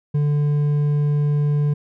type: tone with hard clipping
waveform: triangle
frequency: 146.7 Hz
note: D3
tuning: 2 cents flat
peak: -17 dBFS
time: 0.14-1.74 s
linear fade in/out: 10 ms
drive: 7 dB
effects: none